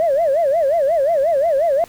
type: tone with vibrato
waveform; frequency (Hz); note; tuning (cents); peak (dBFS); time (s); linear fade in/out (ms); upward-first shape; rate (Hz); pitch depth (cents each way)
sine; 606; D#5; -46; -12; 0-1.84; 0; sine; 5.6; 220
effects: tanh soft clip ceiling -9 dBFS + pink hiss -45 dBFS RMS until 1.88 s